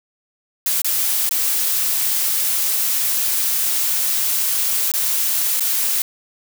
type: noise with dropouts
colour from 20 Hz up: blue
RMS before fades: -19 dBFS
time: 0.66-6.02 s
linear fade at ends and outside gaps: 1 ms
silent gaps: 0.818-0.845 / 1.292-1.31 / 4.917-4.938 / 5.597-5.606 s
effects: none